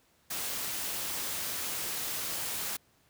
white noise, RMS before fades -35 dBFS, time 0.3-2.77 s, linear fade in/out 10 ms, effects pink hiss -67 dBFS RMS until 3.09 s + high-pass 60 Hz 12 dB/octave

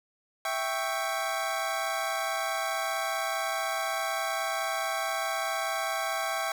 25% pulse chord, C# diminished, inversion first, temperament equal, 659.3 / 784 / 1108.7 Hz, E5 / G5 / C#6, 0 / 0 / 0 cents, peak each -29 / -29 / -31 dBFS, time 0.45-6.52 s, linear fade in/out 2 ms, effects none

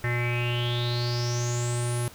square tone with low-pass filter sweep, 120.5 Hz, B2, 42 cents flat, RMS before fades -27 dBFS, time 0.04-2.08 s, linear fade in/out 0 ms, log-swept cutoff 1900 to 11000 Hz, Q 9.7, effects pink hiss -48 dBFS RMS until 2.14 s

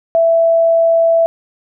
sine tone, 663 Hz, E5, 10 cents sharp, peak -8 dBFS, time 0.15-1.26 s, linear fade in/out 0 ms, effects none

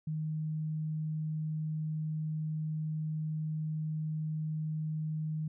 sine tone, 155.56 Hz, D#3, in tune, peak -32 dBFS, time 0.07-5.48 s, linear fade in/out 5 ms, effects none

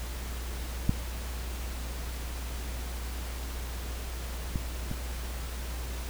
clicks, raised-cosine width 5 ms, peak -10 / -17 / -19 dBFS, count 3, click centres 0.894 / 4.558 / 4.914 s, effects added 60 Hz sine -34 dBFS peak until 6.09 s + pink hiss -42 dBFS RMS until 6.09 s

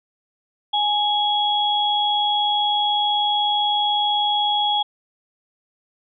sine tone pair together, 833 / 3332 Hz, G#5 / G#7, +5 / +5 cents, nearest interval 2 octaves, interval 2400 cents, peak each -20 dBFS, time 0.73-4.83 s, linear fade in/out 10 ms, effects none

